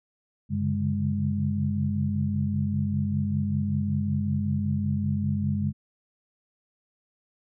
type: tone cluster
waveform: sine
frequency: 95 / 139.8 / 145 / 205.4 Hz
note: F#2 / C#3 / D3 / G#3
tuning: +46 / +15 / -22 / -19 cents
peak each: -28 / -31 / -32 / -27 dBFS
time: 0.49-5.73 s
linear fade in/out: 50 ms
effects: none